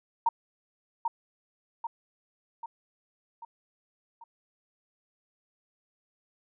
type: tone with echo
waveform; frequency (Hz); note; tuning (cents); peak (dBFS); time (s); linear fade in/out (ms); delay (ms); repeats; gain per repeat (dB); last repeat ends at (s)
sine; 926; A#5; -12; -20; 0.26-0.29; 5; 790; 5; -5; 4.24
effects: none